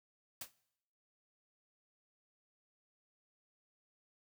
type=noise with exponential decay; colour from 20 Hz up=white; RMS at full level=-39 dBFS; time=0.41-0.52 s; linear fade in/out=5 ms; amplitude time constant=23 ms; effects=noise-tail reverb RT60 0.8 s tail -21 dB re dry